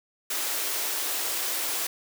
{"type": "high-pass noise", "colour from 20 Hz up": "white", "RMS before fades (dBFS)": -29, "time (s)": [0.3, 1.87], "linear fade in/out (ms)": 5, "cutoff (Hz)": 290, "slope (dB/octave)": 48, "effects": []}